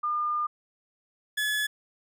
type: tone pair in turn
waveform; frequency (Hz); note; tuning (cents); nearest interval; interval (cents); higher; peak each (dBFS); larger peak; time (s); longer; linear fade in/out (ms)
sine / 30% pulse; 1208 / 1708.4; D6 / G#6; +48 / +48; tritone; 600; second; -25 / -23; second; 0.03-0.47 / 1.37-1.67; first; 10
effects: none